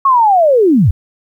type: linear sweep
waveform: sine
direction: down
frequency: 1114 to 67.6 Hz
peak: -6 dBFS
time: 0.05-0.91 s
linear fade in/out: 5 ms
effects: 8-bit